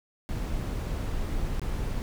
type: noise with dropouts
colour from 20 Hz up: brown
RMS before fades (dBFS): -30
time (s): 0.29-2.02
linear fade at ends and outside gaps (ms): 0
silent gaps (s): 1.595-1.617
effects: none